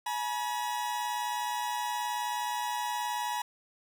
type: tone pair together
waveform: 40% pulse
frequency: 846 / 965 Hz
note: G#5 / B5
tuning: +32 / -40 cents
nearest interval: major second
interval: 228 cents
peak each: -34 / -32 dBFS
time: 0.06-3.42 s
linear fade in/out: 5 ms
effects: none